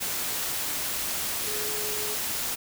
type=tone in noise; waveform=sine; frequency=423.6 Hz; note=G#4; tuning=34 cents sharp; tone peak=-36 dBFS; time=1.46-2.16 s; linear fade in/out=20 ms; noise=white; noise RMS=-30 dBFS; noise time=0-2.56 s; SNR=-9 dB; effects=none